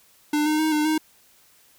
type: tone with pitch steps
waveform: square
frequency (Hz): 298.6 / 306.6 / 313.5 / 302.1 / 312.1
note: D4 / D#4 / D#4 / D4 / D#4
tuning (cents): +29 / -25 / +13 / +49 / +5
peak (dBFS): -20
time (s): 0.33-0.98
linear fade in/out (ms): 5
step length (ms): 130
effects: white hiss -57 dBFS RMS until 1.78 s